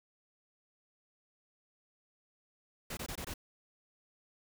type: noise bursts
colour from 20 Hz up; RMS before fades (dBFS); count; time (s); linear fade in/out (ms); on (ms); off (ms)
pink; -41; 5; 2.9-3.339; 5; 71; 21
effects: none